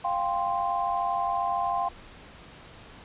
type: chord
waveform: sine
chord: F suspended second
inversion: none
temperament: equal with one note detuned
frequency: 698.5 / 791.3 / 1046.5 Hz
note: F5 / G5 / C6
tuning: 0 / +16 / 0 cents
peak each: -29 dBFS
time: 0.04-1.89 s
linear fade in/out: 10 ms
effects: pink hiss -48 dBFS RMS until 3.04 s + resampled to 8000 Hz